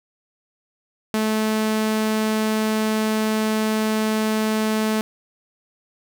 sawtooth tone, 217.3 Hz, A3, 21 cents flat, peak -15 dBFS, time 1.14-5.01 s, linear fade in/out 0 ms, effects none

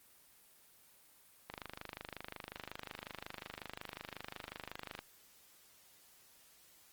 click train, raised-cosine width 0.3 ms, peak -26 dBFS, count 90, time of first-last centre 1.5-4.99 s, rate 25.5 Hz, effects white hiss -64 dBFS RMS until 6.92 s + Opus 24 kbps

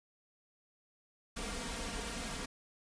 pink noise with comb filter, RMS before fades -40 dBFS, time 1.36-2.46 s, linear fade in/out 10 ms, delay 4.3 ms, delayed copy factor +0.7, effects resampled to 22050 Hz

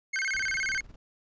45% pulse tone with vibrato, 1833 Hz, A#6, 30 cents flat, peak -27 dBFS, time 0.13-0.81 s, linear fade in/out 10 ms, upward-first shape square, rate 17 Hz, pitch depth 290 cents each way
brown noise with tremolo, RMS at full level -47 dBFS, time 0.34-0.96 s, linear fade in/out 5 ms, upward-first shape square, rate 20 Hz, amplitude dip 65%
effects resampled to 16000 Hz

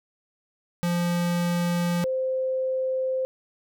square / sine tone pair in turn, 173.8 / 520.8 Hz, F3 / C5, -8 / -8 cents, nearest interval octave + perfect fifth, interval 1900 cents, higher second, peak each -23 dBFS, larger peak neither, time 0.83-2.04 / 2.04-3.25 s, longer neither, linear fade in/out 0 ms, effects none

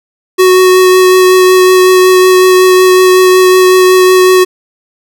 square tone with vibrato, 370 Hz, F#4, in tune, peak -3 dBFS, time 0.38-4.45 s, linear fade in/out 20 ms, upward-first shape triangle, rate 5.4 Hz, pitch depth 13 cents each way, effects none

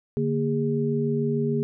sine tone cluster, 144.4 / 231.2 / 408 Hz, D3 / A#3 / G#4, -29 / -14 / -31 cents, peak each -26 dBFS, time 0.17-1.63 s, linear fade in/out 0 ms, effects none

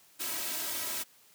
white noise with comb filter, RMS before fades -35 dBFS, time 0.19-1.04 s, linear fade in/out 20 ms, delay 3.1 ms, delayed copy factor +0.95, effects white hiss -61 dBFS RMS until 1.34 s + high-pass 100 Hz 12 dB/octave

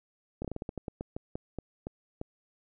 slowing click train, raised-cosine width 2 ms, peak -22 dBFS, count 15, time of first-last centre 0.42-2.214 s, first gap 26 ms, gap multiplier 1.22, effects none

